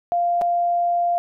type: tone with dropouts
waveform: sine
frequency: 696 Hz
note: F5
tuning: 6 cents flat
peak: -17 dBFS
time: 0.12-1.18 s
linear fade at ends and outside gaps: 0 ms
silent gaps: 0.413-0.418 s
effects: none

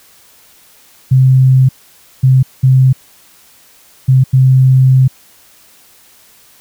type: tone bursts at uneven times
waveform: sine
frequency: 130.7 Hz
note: C3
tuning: 1 cent flat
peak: -4 dBFS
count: 5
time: 1.11-1.69 / 2.23-2.43 / 2.63-2.93 / 4.08-4.24 / 4.33-5.08 s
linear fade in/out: 10 ms
effects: white hiss -45 dBFS RMS until 6.6 s

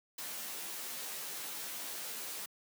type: noise with comb filter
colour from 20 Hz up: white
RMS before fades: -42 dBFS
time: 0.18-2.46 s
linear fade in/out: 5 ms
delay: 13 ms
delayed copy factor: +0.95
effects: high-pass 200 Hz 12 dB/octave

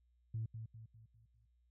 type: tone with echo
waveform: sine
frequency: 111.8 Hz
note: A2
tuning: 28 cents sharp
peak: -36 dBFS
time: 0.34-0.46 s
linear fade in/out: 5 ms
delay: 200 ms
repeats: 5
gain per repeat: -7 dB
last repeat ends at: 1.46 s
effects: tanh soft clip ceiling -32 dBFS + added 60 Hz sine -70 dBFS peak until 1.7 s

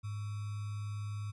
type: tone with sample-and-hold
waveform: sine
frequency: 103.83 Hz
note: G#2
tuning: in tune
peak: -36 dBFS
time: 0.03-1.32 s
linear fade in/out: 20 ms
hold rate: 1225 Hz
effects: resampled to 24000 Hz

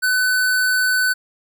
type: tone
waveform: square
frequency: 1505 Hz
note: F#6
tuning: 29 cents sharp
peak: -16 dBFS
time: 0.02-1.14 s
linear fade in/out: 20 ms
effects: none

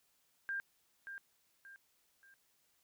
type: tone with echo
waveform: sine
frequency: 1595 Hz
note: G6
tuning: 30 cents sharp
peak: -36 dBFS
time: 0.49-0.6 s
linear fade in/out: 0 ms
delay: 580 ms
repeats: 3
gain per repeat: -8 dB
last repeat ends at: 2.34 s
effects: white hiss -75 dBFS RMS until 2.83 s

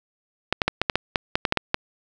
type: clicks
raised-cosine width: 0.3 ms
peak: -3 dBFS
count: 12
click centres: 0.526 / 0.618 / 0.68 / 0.816 / 0.898 / 0.956 / 1.158 / 1.355 / 1.452 / 1.524 / 1.573 / 1.744 s
effects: none

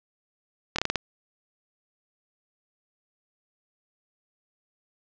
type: slowing click train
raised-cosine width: 0.2 ms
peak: -7 dBFS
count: 6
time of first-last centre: 0.76-0.957 s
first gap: 25 ms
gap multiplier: 1.23
effects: low-pass 6000 Hz 12 dB/octave + 8-bit

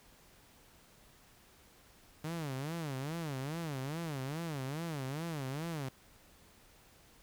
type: tone with vibrato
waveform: sawtooth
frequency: 148.7 Hz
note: D3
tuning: 22 cents sharp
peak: -33 dBFS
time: 2.24-5.89 s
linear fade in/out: 5 ms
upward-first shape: sine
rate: 2.4 Hz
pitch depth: 230 cents each way
effects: pink hiss -62 dBFS RMS until 7.22 s

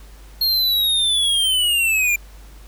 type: linear sweep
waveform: square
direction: down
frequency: 4265 to 2368 Hz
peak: -16 dBFS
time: 0.41-2.16 s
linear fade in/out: 5 ms
effects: added 50 Hz sine -39 dBFS peak until 2.67 s + pink hiss -49 dBFS RMS until 2.67 s

